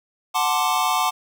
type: chord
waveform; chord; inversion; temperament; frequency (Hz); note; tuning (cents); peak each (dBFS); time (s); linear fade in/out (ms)
square; D dominant seventh; first; equal; 740 / 880 / 1046.5 / 1174.7; F#5 / A5 / C6 / D6; 0 / 0 / 0 / 0; -25; 0.34-1.11; 20
effects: none